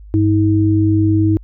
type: tone pair together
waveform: sine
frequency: 100.4 / 319.1 Hz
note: G2 / D#4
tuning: +42 / +44 cents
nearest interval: octave + minor sixth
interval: 2002 cents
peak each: -13 dBFS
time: 0.14-1.37 s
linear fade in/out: 0 ms
effects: added 51 Hz sine -34 dBFS peak until 1.43 s